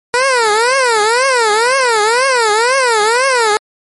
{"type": "tone with vibrato", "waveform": "15% pulse", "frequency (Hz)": 475.5, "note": "A#4", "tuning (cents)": 34, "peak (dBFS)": -3, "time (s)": [0.14, 3.57], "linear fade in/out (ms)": 0, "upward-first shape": "triangle", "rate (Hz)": 2, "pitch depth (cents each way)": 260, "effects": ["MP3 48 kbps"]}